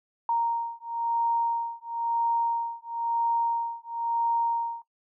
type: beating tone pair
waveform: sine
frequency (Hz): 930 / 930.99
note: A#5 / A#5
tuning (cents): -4 / -2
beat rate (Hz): 0.99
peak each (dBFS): -28 / -28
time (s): 0.29-4.82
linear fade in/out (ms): 2
effects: noise-tail reverb RT60 0.1 s tail -17 dB re dry